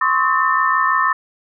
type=tone cluster; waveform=sine; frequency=1041 / 1107 / 1278 / 1796 Hz; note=C6 / C#6 / D#6 / A6; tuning=-9 / -3 / +46 / +35 cents; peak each=-19 dBFS; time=0.01-1.13 s; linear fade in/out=5 ms; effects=none